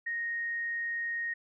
sine tone, 1864.7 Hz, A#6, in tune, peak -31 dBFS, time 0.06-1.34 s, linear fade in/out 10 ms, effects none

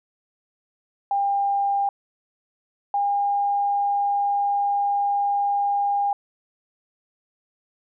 sine tone pair in turn, 800 / 807.9 Hz, G5 / G#5, +35 / -48 cents, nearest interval unison, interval 17 cents, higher second, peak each -19 dBFS, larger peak neither, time 1.11-1.89 / 2.94-6.13 s, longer second, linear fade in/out 2 ms, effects none

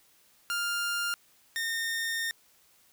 sawtooth tone pair in turn, 1400 / 1828.6 Hz, F6 / A#6, +4 / -34 cents, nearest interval perfect fourth, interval 462 cents, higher second, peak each -25 / -26 dBFS, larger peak first, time 0.5-1.14 / 1.56-2.31 s, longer second, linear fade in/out 0 ms, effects white hiss -63 dBFS RMS until 2.92 s

